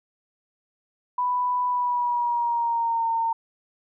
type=tone with pitch glide; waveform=sine; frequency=990 to 913.1 Hz; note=B5 to A#5; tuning=+4 to -36 cents; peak=-21 dBFS; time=1.18-3.33 s; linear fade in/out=5 ms; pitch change=-140 cents; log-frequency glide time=1.68-3.07 s; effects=none